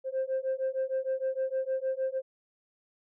sine beating tone pair, 523.3 / 529.8 Hz, C5 / C5, 0 / +22 cents, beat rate 6.5 Hz, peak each -30 dBFS, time 0.04-2.22 s, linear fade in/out 50 ms, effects tanh soft clip ceiling -24 dBFS

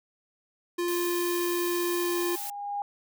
square tone, 349.2 Hz, F4, in tune, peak -27 dBFS, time 0.78-2.36 s, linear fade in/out 10 ms
blue noise, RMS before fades -36 dBFS, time 0.88-2.5 s, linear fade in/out 2 ms
sine tone with exponential growth, 813 Hz, G#5, 37 cents flat, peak -27 dBFS, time 1.44-2.82 s, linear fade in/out 1 ms, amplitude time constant 300 ms
effects none

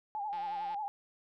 sine tone with vibrato, 830.6 Hz, G#5, in tune, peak -34 dBFS, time 0.15-0.88 s, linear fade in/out 0 ms, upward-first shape sine, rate 11 Hz, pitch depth 79 cents each way
click train, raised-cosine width 0.3 ms, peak -36 dBFS, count 74, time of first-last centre 0.33-0.745 s, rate 176 Hz
effects none

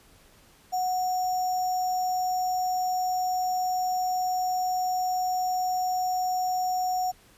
sine tone with sample-and-hold, 737 Hz, F#5, 7 cents flat, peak -24 dBFS, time 0.72-7.12 s, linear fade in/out 20 ms, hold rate 6300 Hz, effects pink hiss -57 dBFS RMS until 7.37 s + resampled to 32000 Hz

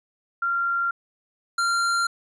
sine / square tone pair in turn, 1383 / 1383 Hz, F6 / F6, -17 / -17 cents, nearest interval unison, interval 0 cents, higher neither, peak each -21 dBFS, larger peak neither, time 0.42-0.91 / 1.58-2.07 s, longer neither, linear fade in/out 5 ms, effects resampled to 22050 Hz

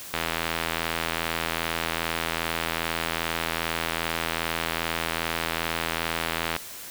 click train, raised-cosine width 0.3 ms, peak -9 dBFS, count 531, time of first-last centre 0.14-6.564 s, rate 82.5 Hz, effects white hiss -40 dBFS RMS until 6.9 s

